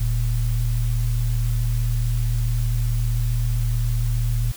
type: tone pair together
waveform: sine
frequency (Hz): 41.2 / 116.54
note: E1 / A#2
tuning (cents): 0 / 0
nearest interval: octave + tritone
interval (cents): 1800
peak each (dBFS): -21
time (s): 0-4.52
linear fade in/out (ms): 10
effects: white hiss -40 dBFS RMS until 4.56 s